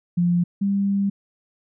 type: tone pair in turn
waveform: sine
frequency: 174.61 / 198.63 Hz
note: F3 / G3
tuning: 0 / +23 cents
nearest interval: major second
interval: 223 cents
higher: second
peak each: -16 / -18 dBFS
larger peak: first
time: 0.17-0.44 / 0.61-1.1 s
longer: second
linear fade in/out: 10 ms
effects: none